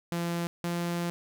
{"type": "tone pair in turn", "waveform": "sawtooth", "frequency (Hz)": [171, 172.39], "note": ["F3", "F3"], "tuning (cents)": [-36, -22], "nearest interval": "unison", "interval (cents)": 14, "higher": "second", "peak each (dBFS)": -25, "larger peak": "neither", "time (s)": [[0.12, 0.47], [0.64, 1.1]], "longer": "second", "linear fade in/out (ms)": 0, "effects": []}